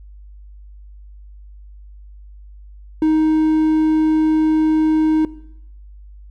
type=tone; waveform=triangle; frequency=312.9 Hz; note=D#4; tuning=10 cents sharp; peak=-10 dBFS; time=3.02-5.25 s; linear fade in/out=2 ms; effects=noise-tail reverb RT60 0.8 s tail -19 dB re dry + added 50 Hz sine -37 dBFS peak until 6.3 s